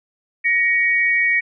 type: tone pair together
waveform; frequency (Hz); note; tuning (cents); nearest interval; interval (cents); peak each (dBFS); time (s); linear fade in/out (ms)
sine; 1889.5 / 2247; A#6 / C#7; +23 / +23; minor third; 300; -17; 0.44-1.41; 20
effects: none